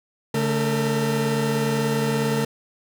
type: tone cluster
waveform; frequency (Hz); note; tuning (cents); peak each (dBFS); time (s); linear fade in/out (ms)
40% pulse; 142.1 / 219.8 / 456.6; C#3 / A3 / A#4; +43 / -2 / -36; -24; 0.34-2.45; 5
effects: none